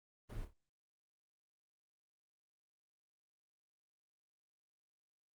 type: noise with echo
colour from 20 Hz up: brown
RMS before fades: -44 dBFS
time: 0.29-0.45 s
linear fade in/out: 10 ms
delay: 28 ms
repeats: 3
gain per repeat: -8 dB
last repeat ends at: 0.534 s
effects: Opus 24 kbps